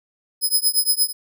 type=tone with tremolo; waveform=5% pulse; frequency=5070 Hz; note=D#8; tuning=32 cents sharp; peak=-7 dBFS; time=0.41-1.13 s; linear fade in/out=50 ms; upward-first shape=triangle; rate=8.6 Hz; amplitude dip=100%; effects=none